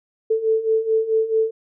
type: beating tone pair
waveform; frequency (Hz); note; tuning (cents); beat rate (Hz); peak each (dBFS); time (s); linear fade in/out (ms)
sine; 440 / 444.6; A4 / A4; 0 / +18; 4.6; -22 / -18; 0.3-1.51; 10
effects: none